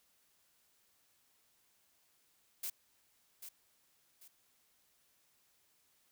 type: noise with echo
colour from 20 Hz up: blue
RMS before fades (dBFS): -40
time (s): 2.63-2.7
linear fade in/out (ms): 5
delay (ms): 790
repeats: 2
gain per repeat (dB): -9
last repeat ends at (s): 4.28
effects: white hiss -73 dBFS RMS until 6.11 s